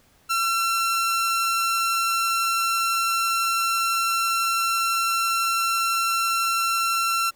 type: tone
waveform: sawtooth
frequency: 1353 Hz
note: E6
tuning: 45 cents sharp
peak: -17 dBFS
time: 0.29-7.31 s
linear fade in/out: 20 ms
effects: pink hiss -59 dBFS RMS until 7.35 s